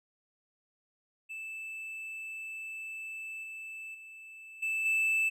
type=tone with level steps; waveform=triangle; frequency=2636 Hz; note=E7; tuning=1 cent flat; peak=-37 / -39 / -45 / -28 / -24 dBFS; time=1.29-5.3 s; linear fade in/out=20 ms; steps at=3.43 / 3.94 / 4.62 / 4.85 s; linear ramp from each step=10 ms; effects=none